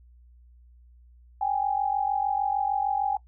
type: tone pair together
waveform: sine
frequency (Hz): 784 / 830.6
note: G5 / G#5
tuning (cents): 0 / 0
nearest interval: minor second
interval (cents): 100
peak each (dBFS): -26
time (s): 1.41-3.17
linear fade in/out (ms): 5
effects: noise-tail reverb RT60 0.1 s tail -19 dB re dry + added 60 Hz sine -51 dBFS peak until 3.27 s